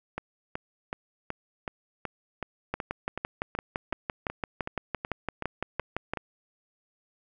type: two click trains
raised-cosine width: 0.5 ms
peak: -14 / -17 dBFS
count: 21 / 17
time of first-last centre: 2.74-6.136 / 0.18-6.173 s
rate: 5.89 / 2.67 Hz
effects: none